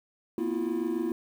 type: tone cluster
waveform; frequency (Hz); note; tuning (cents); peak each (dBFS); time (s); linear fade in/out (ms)
triangle; 234.5 / 255.1 / 328.2 / 355.3; A#3 / C4 / E4 / F4; +11 / -44 / -8 / +30; -32 / -35 / -28 / -30; 0.38-1.12; 2
effects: tanh soft clip ceiling -16 dBFS + 9-bit